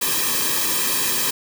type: noise with comb filter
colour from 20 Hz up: white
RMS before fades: -21 dBFS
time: 0.01-1.31 s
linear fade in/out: 10 ms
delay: 1.4 ms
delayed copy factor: -0.95
effects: none